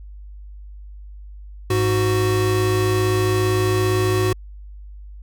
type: tone pair together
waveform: square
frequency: 104.1 / 370 Hz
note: G#2 / F#4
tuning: +5 / 0 cents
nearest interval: octave + minor seventh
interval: 2195 cents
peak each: -20 dBFS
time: 1.7-4.33 s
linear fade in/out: 5 ms
effects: added 50 Hz sine -35 dBFS peak until 5.22 s